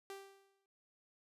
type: tone with exponential decay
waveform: sawtooth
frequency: 392 Hz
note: G4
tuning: in tune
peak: -40 dBFS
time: 0.1-0.66 s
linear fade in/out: 1 ms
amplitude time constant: 120 ms
effects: resampled to 32000 Hz